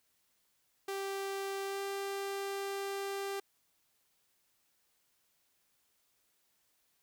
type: tone with pitch glide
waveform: sawtooth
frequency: 392 to 395 Hz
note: G4 to G4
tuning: 0 to +13 cents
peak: -32 dBFS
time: 0.88-3.4 s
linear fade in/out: 5 ms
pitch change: +13 cents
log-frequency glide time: 1.65-1.8 s
effects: white hiss -75 dBFS RMS until 7.02 s